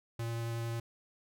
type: tone with vibrato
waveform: square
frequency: 115.9 Hz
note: A#2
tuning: 10 cents flat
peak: -35 dBFS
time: 0.19-0.8 s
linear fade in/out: 5 ms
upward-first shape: triangle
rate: 11 Hz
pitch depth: 9 cents each way
effects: none